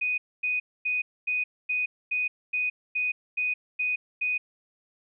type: tone bursts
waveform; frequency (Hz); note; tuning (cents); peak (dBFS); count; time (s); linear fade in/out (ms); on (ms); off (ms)
sine; 2489; D#7; 0; -24; 11; 0.01-4.38; 10; 170; 250
effects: none